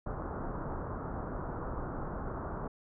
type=low-pass noise; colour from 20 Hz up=pink; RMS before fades=-38 dBFS; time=0.06-2.68 s; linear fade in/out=5 ms; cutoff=1400 Hz; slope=48 dB/octave; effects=none